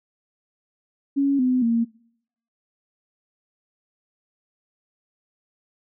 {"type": "tone with pitch steps", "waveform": "sine", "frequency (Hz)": [278.3, 253.7, 231.3], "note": ["C#4", "B3", "A#3"], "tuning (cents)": [7, 47, -13], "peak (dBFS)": -17, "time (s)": [1.16, 1.85], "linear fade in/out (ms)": 20, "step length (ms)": 230, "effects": ["noise-tail reverb RT60 0.7 s tail -25 dB re dry"]}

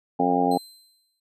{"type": "harmonic tone", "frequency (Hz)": 89.2, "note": "F2", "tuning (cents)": 37, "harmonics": [2, 3, 4, 5, 6, 7, 8, 9], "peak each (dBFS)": [-30, -24, -32, -27, -33, -32, -27, -23], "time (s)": [0.19, 0.58], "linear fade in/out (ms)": 10}
{"type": "tone with exponential decay", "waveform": "sawtooth", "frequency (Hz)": 4100, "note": "C8", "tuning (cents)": -36, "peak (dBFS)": -33, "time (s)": [0.51, 1.2], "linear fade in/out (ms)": 5, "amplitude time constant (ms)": 150}
{"effects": ["resampled to 32000 Hz"]}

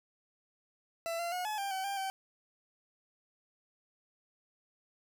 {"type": "tone with pitch steps", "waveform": "40% pulse", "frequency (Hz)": [668, 686, 724, 853, 793, 762, 794, 771], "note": ["E5", "F5", "F#5", "G#5", "G5", "G5", "G5", "G5"], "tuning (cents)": [23, -31, -38, 46, 20, -49, 22, -29], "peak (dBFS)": -33, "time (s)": [1.06, 2.1], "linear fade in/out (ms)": 0, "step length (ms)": 130, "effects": []}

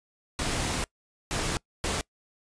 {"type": "noise bursts at uneven times", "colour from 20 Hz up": "pink", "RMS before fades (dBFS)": -29, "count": 3, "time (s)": [[0.39, 0.84], [1.31, 1.57], [1.84, 2.01]], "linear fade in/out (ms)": 0, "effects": ["noise-tail reverb RT60 0.1 s tail -24 dB re dry", "resampled to 22050 Hz"]}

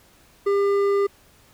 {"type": "tone with hard clipping", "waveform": "sine", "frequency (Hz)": 400.4, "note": "G4", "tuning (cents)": 37, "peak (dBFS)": -19, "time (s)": [0.46, 1.07], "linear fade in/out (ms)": 10, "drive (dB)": 8, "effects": ["pink hiss -55 dBFS RMS until 1.53 s"]}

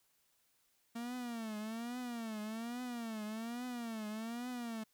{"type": "tone with vibrato", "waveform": "45% pulse", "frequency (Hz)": 230, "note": "A#3", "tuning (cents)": -23, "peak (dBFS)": -40, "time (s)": [0.95, 4.84], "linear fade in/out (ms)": 10, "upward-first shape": "triangle", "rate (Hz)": 1.2, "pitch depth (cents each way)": 160, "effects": ["white hiss -75 dBFS RMS until 4.93 s"]}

